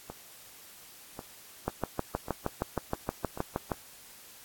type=two click trains; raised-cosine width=1 ms; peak=-14 / -24 dBFS; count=14 / 4; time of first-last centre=1.68-3.718 / 0.1-3.375 s; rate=6.38 / 0.916 Hz; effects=white hiss -52 dBFS RMS until 4.44 s + AAC 64 kbps